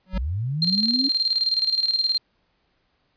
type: tone with exponential growth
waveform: square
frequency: 186.8 Hz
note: F#3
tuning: 17 cents sharp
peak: -23 dBFS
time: 0.06-0.18 s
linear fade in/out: 5 ms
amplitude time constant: 26 ms
type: linear sweep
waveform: sine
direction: up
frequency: 41.83 to 281.8 Hz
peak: -23 dBFS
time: 0.13-1.09 s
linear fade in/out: 10 ms
type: tone with tremolo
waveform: sine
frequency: 4182 Hz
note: C8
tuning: 2 cents flat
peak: -17 dBFS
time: 0.62-2.18 s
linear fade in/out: 2 ms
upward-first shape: square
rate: 19 Hz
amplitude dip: 65%
effects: pink hiss -68 dBFS RMS until 3.16 s + resampled to 11025 Hz